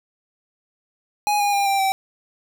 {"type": "tone with pitch steps", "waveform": "square", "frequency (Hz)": [830.6, 815.9, 801.4, 787.2, 773.2], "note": ["G#5", "G#5", "G5", "G5", "G5"], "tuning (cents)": [0, -31, 38, 7, -24], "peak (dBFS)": -18, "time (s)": [1.27, 1.92], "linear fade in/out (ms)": 0, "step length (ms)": 130, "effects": []}